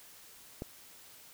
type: click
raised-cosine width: 2 ms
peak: -24 dBFS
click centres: 0.621 s
effects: white hiss -55 dBFS RMS until 1.33 s